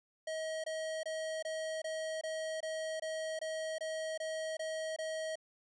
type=tone bursts; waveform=square; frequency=635 Hz; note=D#5; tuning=35 cents sharp; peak=-37 dBFS; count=13; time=0.27-5.356 s; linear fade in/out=5 ms; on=370 ms; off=23 ms; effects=resampled to 22050 Hz

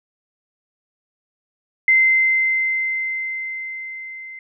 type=tone with level ramp; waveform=sine; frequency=2074 Hz; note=C7; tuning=16 cents flat; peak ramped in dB=-10 to -33 dBFS; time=1.88-4.39 s; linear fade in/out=2 ms; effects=none

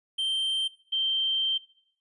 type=tone pair in turn; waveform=triangle / sine; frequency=3136 / 3136 Hz; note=G7 / G7; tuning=0 / 0 cents; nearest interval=unison; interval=0 cents; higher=neither; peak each=-24 dBFS; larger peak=neither; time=0.18-0.68 / 0.92-1.58 s; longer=second; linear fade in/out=10 ms; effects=noise-tail reverb RT60 0.7 s tail -19 dB re dry + resampled to 24000 Hz

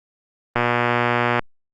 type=click train; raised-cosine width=0.5 ms; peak=-3 dBFS; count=101; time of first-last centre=0.56-1.393 s; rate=120 Hz; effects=Opus 32 kbps

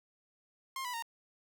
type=tone with pitch steps; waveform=sawtooth; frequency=1062 / 987 / 925 Hz; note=C6 / B5 / A#5; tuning=+25 / -1 / -14 cents; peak=-33 dBFS; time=0.76-1.024 s; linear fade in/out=2 ms; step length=88 ms; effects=none

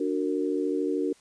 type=chord; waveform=sine; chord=D augmented; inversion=none; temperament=just; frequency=293.7 / 367.1 / 458.9 Hz; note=D4 / F#4 / A#4; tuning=0 / -14 / -27 cents; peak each=-28 / -29 / -30 dBFS; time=0-1.13 s; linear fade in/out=5 ms; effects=white hiss -59 dBFS RMS until 1.2 s + resampled to 22050 Hz

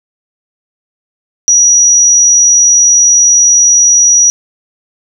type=tone; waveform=sine; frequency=5810 Hz; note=F#8; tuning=32 cents flat; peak=-3 dBFS; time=1.48-4.3 s; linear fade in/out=0 ms; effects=none

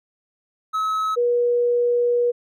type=tone pair in turn; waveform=triangle / sine; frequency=1287 / 482.1 Hz; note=E6 / B4; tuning=-42 / -42 cents; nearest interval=octave + perfect fourth; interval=1700 cents; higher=first; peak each=-18 / -16 dBFS; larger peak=second; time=0.73-1.16 / 1.16-2.32 s; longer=second; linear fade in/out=20 ms; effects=none

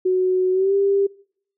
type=tone with pitch glide; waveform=sine; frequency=370 to 396.6 Hz; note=F#4 to G4; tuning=0 to +20 cents; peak=-15 dBFS; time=0.05-1.07 s; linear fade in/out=10 ms; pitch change=+120 cents; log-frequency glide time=0.52-0.74 s; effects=noise-tail reverb RT60 0.6 s tail -24 dB re dry

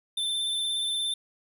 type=tone with vibrato; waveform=square; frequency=3549 Hz; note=A7; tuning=14 cents sharp; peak=-27 dBFS; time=0.17-1.14 s; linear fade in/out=5 ms; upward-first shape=sine; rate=17 Hz; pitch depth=19 cents each way; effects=none

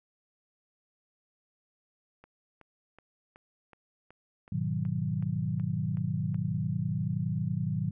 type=click train; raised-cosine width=0.5 ms; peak=-37 dBFS; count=12; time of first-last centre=2.24-6.344 s; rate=2.68 Hz
type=chord; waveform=sine; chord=G# minor seventh; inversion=none; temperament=equal; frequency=103.83 / 123.47 / 155.56 / 185 Hz; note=G#2 / B2 / D#3 / F#3; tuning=0 / 0 / 0 / 0 cents; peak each=-35 / -34 / -32 / -34 dBFS; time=4.52-7.91 s; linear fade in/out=5 ms
effects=none

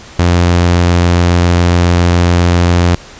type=tone; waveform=sawtooth; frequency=87.31 Hz; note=F2; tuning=in tune; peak=-3 dBFS; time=0.19-2.95 s; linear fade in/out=0 ms; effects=pink hiss -34 dBFS RMS until 3.19 s + resampled to 16000 Hz

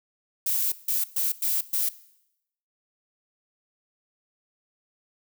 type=noise bursts at uneven times; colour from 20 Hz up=violet; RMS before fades=-25 dBFS; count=5; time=0.46-0.72 / 0.88-1.04 / 1.16-1.32 / 1.42-1.61 / 1.73-1.89 s; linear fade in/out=5 ms; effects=noise-tail reverb RT60 0.8 s tail -18 dB re dry

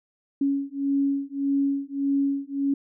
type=beating tone pair; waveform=sine; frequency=277.2 / 278.9 Hz; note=C#4 / C#4; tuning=0 / +11 cents; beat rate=1.7 Hz; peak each=-25 / -25 dBFS; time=0.41-2.74 s; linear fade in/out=5 ms; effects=none

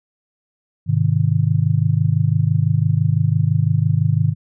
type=chord; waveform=sine; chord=Ab major; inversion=none; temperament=just; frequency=103.83 / 129.78 / 155.74 Hz; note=Ab2 / C3 / Eb3; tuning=0 / -14 / +2 cents; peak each=-18 dBFS; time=0.86-4.35 s; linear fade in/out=50 ms; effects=none

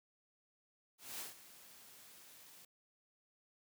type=noise with ADSR envelope; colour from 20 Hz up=white; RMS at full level=-44 dBFS; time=0.98-2.65 s; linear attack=210 ms; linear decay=150 ms; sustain=-15 dB; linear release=3 ms; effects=high-pass 100 Hz 12 dB/octave

